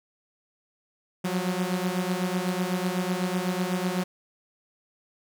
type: beating tone pair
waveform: sawtooth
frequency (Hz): 178.8 / 186.8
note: F3 / F#3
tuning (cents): +41 / +17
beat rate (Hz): 8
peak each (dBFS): -24 / -25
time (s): 1.24-4.04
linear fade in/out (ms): 10
effects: none